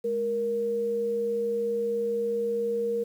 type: tone pair together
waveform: sine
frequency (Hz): 208.9 / 468.5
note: G#3 / A#4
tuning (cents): +10 / +9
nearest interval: octave + major second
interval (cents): 1399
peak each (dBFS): -37 / -25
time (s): 0.04-3.04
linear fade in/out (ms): 10
effects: 9-bit

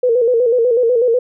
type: tone with vibrato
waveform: sine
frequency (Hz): 479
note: A#4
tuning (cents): +47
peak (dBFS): -10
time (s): 0.03-1.19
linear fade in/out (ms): 5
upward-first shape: square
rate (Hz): 8.1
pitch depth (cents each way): 73
effects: none

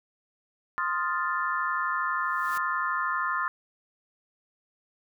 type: chord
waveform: sine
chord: F dominant seventh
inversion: second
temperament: equal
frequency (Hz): 1046.5 / 1244.5 / 1396.9 / 1760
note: C6 / Eb6 / F6 / A6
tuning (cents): 0 / 0 / 0 / 0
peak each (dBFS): -30 / -31 / -32 / -32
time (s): 0.78-3.48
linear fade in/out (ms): 0
type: noise with exponential growth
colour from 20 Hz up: white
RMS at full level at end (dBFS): -40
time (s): 2.16-2.58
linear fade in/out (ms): 5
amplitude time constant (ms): 90
effects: none

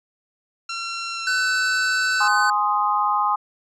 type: tone with pitch glide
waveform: 15% pulse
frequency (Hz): 1362 to 1321.7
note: F6 to E6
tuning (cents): -44 to +4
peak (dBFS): -20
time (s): 0.69-2.28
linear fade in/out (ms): 5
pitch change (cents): -52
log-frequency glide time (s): 1.13-1.48
type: tone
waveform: square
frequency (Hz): 1509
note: F#6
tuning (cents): +34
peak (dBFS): -20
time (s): 1.27-2.5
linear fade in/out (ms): 2
type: chord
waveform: sine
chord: Ab major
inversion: none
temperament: equal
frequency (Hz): 830.6 / 1046.5 / 1244.5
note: Ab5 / C6 / Eb6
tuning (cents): 0 / 0 / 0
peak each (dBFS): -22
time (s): 2.2-3.36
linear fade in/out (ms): 10
effects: resampled to 22050 Hz

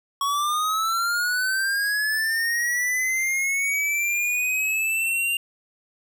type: linear sweep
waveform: square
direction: up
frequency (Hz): 1108.7 to 2794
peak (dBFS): -22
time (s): 0.21-5.37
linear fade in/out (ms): 2
effects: none

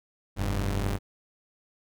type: tone pair together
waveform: sawtooth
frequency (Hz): 44.59 / 100.1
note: F1 / G2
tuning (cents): +37 / +37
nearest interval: octave + major second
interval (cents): 1400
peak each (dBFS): -25 / -25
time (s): 0.36-0.99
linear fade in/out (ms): 50
effects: none

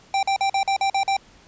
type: tone bursts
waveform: square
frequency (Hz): 784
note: G5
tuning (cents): 0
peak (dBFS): -19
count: 8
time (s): 0.14-1.167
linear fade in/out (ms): 2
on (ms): 89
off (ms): 45
effects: pink hiss -52 dBFS RMS until 1.47 s + resampled to 16000 Hz

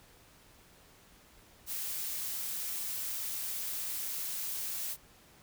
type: noise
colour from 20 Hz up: blue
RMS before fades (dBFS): -37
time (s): 1.66-4.97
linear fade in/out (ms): 50
effects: pink hiss -60 dBFS RMS until 5.42 s

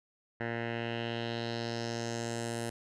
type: tone with low-pass filter sweep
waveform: 10% pulse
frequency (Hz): 116.54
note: A#2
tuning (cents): 0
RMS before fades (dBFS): -36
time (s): 0.4-2.7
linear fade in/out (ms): 5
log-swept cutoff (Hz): 1900 to 10000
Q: 2.7
effects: none

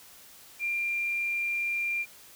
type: tone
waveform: sine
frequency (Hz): 2386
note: D7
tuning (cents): +27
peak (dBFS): -27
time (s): 0.59-2.06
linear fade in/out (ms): 50
effects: white hiss -52 dBFS RMS until 2.35 s

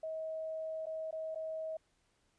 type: tone with dropouts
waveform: sine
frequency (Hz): 637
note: D#5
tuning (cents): +41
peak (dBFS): -37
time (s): 0.03-1.77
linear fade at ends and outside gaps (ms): 5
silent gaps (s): 0.858-0.866 / 1.11-1.126 / 1.348-1.356
effects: pink hiss -75 dBFS RMS until 2.38 s + resampled to 22050 Hz

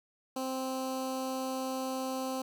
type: tone with notch filter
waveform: 15% pulse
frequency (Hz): 261.6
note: C4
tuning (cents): 0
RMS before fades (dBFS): -35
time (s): 0.36-2.42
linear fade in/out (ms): 5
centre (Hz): 2100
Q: 1.2
effects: none

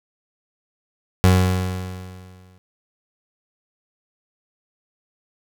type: tone with exponential decay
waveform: 30% pulse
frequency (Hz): 92.2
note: F#2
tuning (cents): -6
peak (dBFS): -7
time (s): 1.24-2.58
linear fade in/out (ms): 0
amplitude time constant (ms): 290
effects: none

